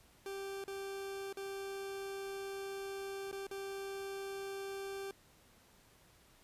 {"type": "tone with dropouts", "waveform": "40% pulse", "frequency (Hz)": 392, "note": "G4", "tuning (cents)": 0, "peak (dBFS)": -40, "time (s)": [0.26, 5.11], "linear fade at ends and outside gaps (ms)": 1, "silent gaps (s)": [[0.64, 0.679], [1.327, 1.371], [3.314, 3.327], [3.468, 3.512]], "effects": ["pink hiss -65 dBFS RMS until 6.43 s", "resampled to 32000 Hz"]}